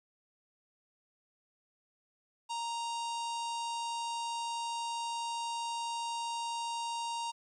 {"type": "harmonic tone", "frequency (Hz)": 932.3, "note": "A#5", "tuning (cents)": 0, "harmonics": [1, 3, 4, 5, 6, 7, 8, 9, 10], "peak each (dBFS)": [-35, -45, -47, -49, -51, -52, -53, -54, -55], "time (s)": [2.49, 7.32], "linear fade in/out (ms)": 20, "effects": ["12-bit"]}